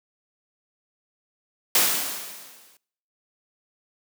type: noise with exponential decay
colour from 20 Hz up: white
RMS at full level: -17 dBFS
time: 1.75-2.77 s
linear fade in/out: 2 ms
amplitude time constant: 220 ms
effects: noise-tail reverb RT60 0.7 s tail -25 dB re dry + high-pass 200 Hz 12 dB/octave